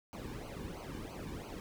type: noise with flanger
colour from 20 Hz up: brown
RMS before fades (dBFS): -44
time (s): 0.13-1.6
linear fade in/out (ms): 0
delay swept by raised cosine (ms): 0.55 to 1.55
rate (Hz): 3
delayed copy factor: -0.85
effects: none